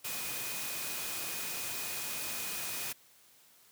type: tone in noise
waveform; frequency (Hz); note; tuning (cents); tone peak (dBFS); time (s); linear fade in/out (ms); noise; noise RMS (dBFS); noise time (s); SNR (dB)
sine; 2489; D#7; 0; -46; 0.04-2.93; 10; white; -38; 0.04-2.93; -11
effects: white hiss -62 dBFS RMS until 3.71 s + high-pass 80 Hz 12 dB/octave